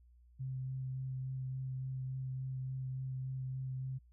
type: tone with vibrato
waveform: sine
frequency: 130.81 Hz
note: C3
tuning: in tune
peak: -37 dBFS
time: 0.39-3.99 s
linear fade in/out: 20 ms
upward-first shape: sine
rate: 3.5 Hz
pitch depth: 12 cents each way
effects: added 60 Hz sine -60 dBFS peak until 4.12 s